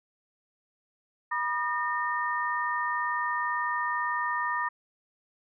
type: tone cluster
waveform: sine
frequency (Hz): 971 / 1215 / 1829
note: B5 / D#6 / A#6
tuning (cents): -30 / -42 / -33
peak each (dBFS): -31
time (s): 1.31-4.69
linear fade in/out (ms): 10
effects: none